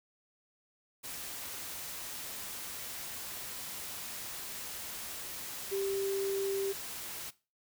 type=tone in noise; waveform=sine; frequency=392 Hz; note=G4; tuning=in tune; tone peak=-31 dBFS; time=5.71-6.73 s; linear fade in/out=20 ms; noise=white; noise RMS=-42 dBFS; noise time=1.03-7.31 s; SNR=+8 dB; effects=noise-tail reverb RT60 0.3 s tail -18 dB re dry